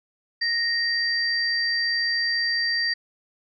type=tone pair together; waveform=sine; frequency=1864.7 / 4699 Hz; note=A#6 / D8; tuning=0 / 0 cents; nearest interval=octave + major third; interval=1600 cents; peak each=-24 dBFS; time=0.41-2.94 s; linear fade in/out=10 ms; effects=none